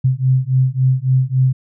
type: beating tone pair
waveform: sine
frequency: 128.4 / 132 Hz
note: C3 / C3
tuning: -32 / +16 cents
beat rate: 3.6 Hz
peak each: -15 dBFS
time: 0.04-1.53 s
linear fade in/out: 10 ms
effects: none